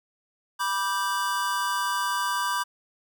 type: chord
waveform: square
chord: G major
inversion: first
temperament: just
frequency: 980 / 1176 / 1568 Hz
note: B5 / D6 / G6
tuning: -14 / +2 / 0 cents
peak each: -29 / -30 / -31 dBFS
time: 0.59-2.64 s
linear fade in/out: 20 ms
effects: none